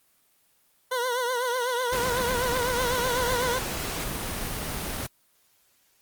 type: tone with vibrato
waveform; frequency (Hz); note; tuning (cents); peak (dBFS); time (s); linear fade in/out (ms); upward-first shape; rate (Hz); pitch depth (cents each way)
20% pulse; 494.4; B4; +2; -20; 0.91-3.59; 10; triangle; 8; 96
type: noise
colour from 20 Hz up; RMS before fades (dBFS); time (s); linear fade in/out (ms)
pink; -31; 1.92-5.07; 10
effects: white hiss -65 dBFS RMS until 6.01 s + Opus 24 kbps